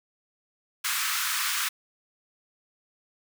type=high-pass noise; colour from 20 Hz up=pink; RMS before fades=-28 dBFS; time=0.84-1.69 s; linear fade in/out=10 ms; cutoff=1100 Hz; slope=48 dB/octave; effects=none